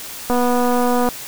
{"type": "click train", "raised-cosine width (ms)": 1, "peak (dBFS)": -6, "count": 194, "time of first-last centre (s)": [0.3, 1.088], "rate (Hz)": 245, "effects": ["white hiss -32 dBFS RMS until 1.27 s"]}